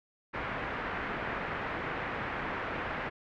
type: low-pass noise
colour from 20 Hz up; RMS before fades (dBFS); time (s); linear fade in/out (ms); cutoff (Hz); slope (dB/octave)
white; -36; 0.33-3.1; 20; 2000; 24
effects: none